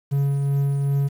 triangle tone with tremolo, 140 Hz, C#3, 18 cents sharp, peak -15 dBFS, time 0.11-1.09 s, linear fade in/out 20 ms, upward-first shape triangle, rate 2.6 Hz, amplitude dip 30%, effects 8-bit

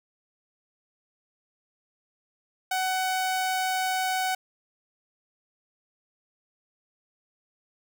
sawtooth tone, 749 Hz, F#5, 21 cents sharp, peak -21 dBFS, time 2.71-4.35 s, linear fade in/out 5 ms, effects none

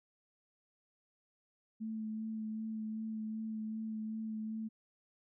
sine tone with vibrato, 219 Hz, A3, 8 cents flat, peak -37 dBFS, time 1.8-4.69 s, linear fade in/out 20 ms, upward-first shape sine, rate 2.6 Hz, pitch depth 16 cents each way, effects none

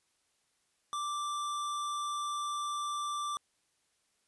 square tone, 1175 Hz, D6, 1 cent sharp, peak -34 dBFS, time 0.93-3.37 s, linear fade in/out 0 ms, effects white hiss -75 dBFS RMS until 4.27 s + resampled to 24000 Hz

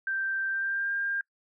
sine tone with pitch glide, 1568 to 1601.9 Hz, G6 to G6, 0 to +37 cents, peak -27 dBFS, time 0.07-1.21 s, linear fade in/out 2 ms, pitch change +37 cents, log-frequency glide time 0.49-0.92 s, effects noise-tail reverb RT60 0.1 s tail -25 dB re dry

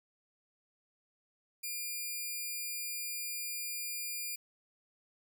5% pulse tone, 2400 Hz, D7, 37 cents sharp, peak -27 dBFS, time 1.63-4.36 s, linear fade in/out 10 ms, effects none

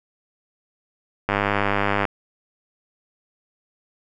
click train, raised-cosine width 0.5 ms, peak -5 dBFS, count 78, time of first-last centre 1.29-2.052 s, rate 101 Hz, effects none

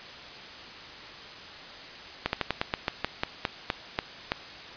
slowing click train, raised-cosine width 0.3 ms, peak -9 dBFS, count 13, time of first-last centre 2.26-4.319 s, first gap 71 ms, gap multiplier 1.15, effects white hiss -43 dBFS RMS until 4.76 s + resampled to 11025 Hz

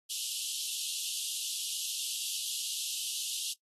pink high-pass noise, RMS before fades -36 dBFS, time 0.09-3.54 s, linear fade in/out 20 ms, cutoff 2800 Hz, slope 96 dB/octave, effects noise-tail reverb RT60 0.1 s tail -20 dB re dry + AAC 32 kbps

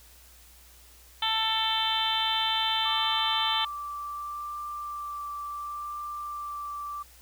harmonic tone, 442.9 Hz, A4, 11 cents sharp, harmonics 2 / 3 / 4 / 5 / 6 / 7 / 8 / 9, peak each -30 / -35 / -37 / -39 / -40 / -29 / -30 / -38 dBFS, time 1.22-3.65 s, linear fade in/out 5 ms
sine tone with vibrato, 1174.7 Hz, D6, in tune, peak -33 dBFS, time 2.85-7.03 s, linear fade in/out 10 ms, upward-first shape sine, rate 0.7 Hz, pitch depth 11 cents each way
effects added 60 Hz sine -55 dBFS peak until 7.21 s + white hiss -55 dBFS RMS until 7.21 s

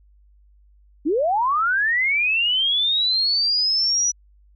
sine linear sweep, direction up, 266.9 to 5910 Hz, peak -17 dBFS, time 1.05-4.12 s, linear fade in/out 20 ms, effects added 50 Hz sine -51 dBFS peak until 4.55 s

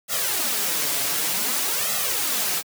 white noise with flanger, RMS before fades -24 dBFS, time 0.08-2.63 s, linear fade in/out 50 ms, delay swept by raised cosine 1.5 to 7.1 ms, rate 0.54 Hz, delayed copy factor +0.85, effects high-pass 150 Hz 12 dB/octave

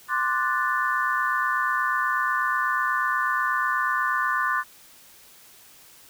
sine chord, D dominant seventh, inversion third, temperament equal, 1046.5 / 1174.7 / 1480 / 1760 Hz, C6 / D6 / F#6 / A6, 0 / 0 / 0 / 0 cents, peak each -27 dBFS, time 0.08-4.64 s, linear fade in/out 50 ms, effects white hiss -51 dBFS RMS until 6.09 s

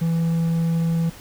triangle tone, 165.7 Hz, E3, 9 cents sharp, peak -16 dBFS, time 0.01-1.1 s, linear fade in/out 10 ms, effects pink hiss -43 dBFS RMS until 1.2 s

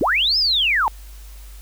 sine linear two-way sweep, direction up then down, 220 to 5274 to 810 Hz, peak -15 dBFS, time 0.01-0.88 s, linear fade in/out 0 ms, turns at 0.38 s, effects added 50 Hz sine -36 dBFS peak until 1.61 s + white hiss -48 dBFS RMS until 1.61 s

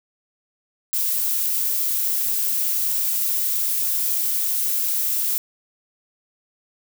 violet noise, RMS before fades -22 dBFS, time 0.93-5.38 s, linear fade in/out 0 ms, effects none

